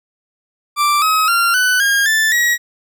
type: tone with pitch steps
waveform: 40% pulse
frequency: 1174.7 / 1273.6 / 1380.9 / 1497.2 / 1623.3 / 1760.1 / 1908.3 Hz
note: D6 / D#6 / F6 / F#6 / G#6 / A6 / A#6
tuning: 0 / +40 / -20 / +20 / -40 / 0 / +40 cents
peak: -11 dBFS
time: 0.76-2.58 s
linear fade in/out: 50 ms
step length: 260 ms
effects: none